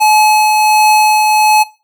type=tone with tremolo; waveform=square; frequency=855 Hz; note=A5; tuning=50 cents flat; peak=-6 dBFS; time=0-1.64 s; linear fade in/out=20 ms; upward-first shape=triangle; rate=1.4 Hz; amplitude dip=30%; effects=noise-tail reverb RT60 0.3 s tail -20 dB re dry